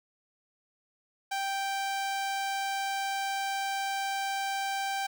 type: tone with notch filter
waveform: sawtooth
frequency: 784 Hz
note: G5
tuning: in tune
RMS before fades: -32 dBFS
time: 1.31-5.07 s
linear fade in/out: 10 ms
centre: 12000 Hz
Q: 1.7
effects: none

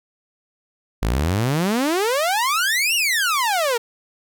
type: exponential two-way sweep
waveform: sawtooth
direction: up then down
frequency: 49.41 to 2923 to 448 Hz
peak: -14 dBFS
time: 1.02-3.78 s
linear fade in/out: 10 ms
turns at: 2.95 s
effects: none

